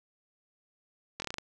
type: slowing click train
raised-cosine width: 0.2 ms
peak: -18 dBFS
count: 7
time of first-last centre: 1.2-1.384 s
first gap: 21 ms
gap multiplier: 1.15
effects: none